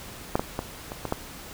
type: clicks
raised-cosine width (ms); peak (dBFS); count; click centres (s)
1; -7 / -11 / -13 / -19 / -15 / -10; 6; 0.355 / 0.395 / 0.591 / 0.919 / 1.053 / 1.124
effects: pink hiss -42 dBFS RMS until 1.53 s